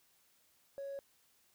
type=tone with hard clipping; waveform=triangle; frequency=554.4 Hz; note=C#5; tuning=in tune; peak=-40 dBFS; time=0.78-0.99 s; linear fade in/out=0 ms; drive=2 dB; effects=white hiss -71 dBFS RMS until 1.54 s